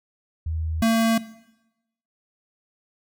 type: tone pair in turn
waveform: sine / square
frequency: 80 / 226.3 Hz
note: D#2 / A3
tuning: +49 / +49 cents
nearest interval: octave + tritone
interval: 1800 cents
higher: second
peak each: -24 / -17 dBFS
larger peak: second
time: 0.46-0.82 / 0.82-1.18 s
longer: neither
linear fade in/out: 5 ms
effects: noise-tail reverb RT60 0.9 s tail -17 dB re dry